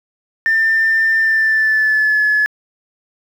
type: tone with pitch glide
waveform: sine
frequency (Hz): 1793 to 1710.1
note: A6 to A6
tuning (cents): +32 to -50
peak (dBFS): -10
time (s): 0.46-2.46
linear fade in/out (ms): 0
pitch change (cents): -82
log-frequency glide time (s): 1.19-2.24
effects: tanh soft clip ceiling -7 dBFS + 7-bit